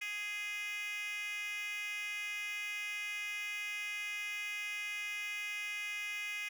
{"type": "tone with high-pass filter", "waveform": "10% pulse", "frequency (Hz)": 415.3, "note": "G#4", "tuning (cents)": 0, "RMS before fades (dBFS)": -40, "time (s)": [0.01, 6.49], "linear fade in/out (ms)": 10, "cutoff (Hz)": 2300, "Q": 5.3, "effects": []}